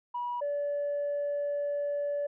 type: tone pair in turn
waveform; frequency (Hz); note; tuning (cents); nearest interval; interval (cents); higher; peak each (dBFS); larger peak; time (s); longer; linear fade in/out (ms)
sine; 970 / 576.8; B5 / D5; -31 / -31; major sixth; 900; first; -30 / -27; second; 0.14-0.41 / 0.41-2.27; second; 10
effects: tanh soft clip ceiling -26 dBFS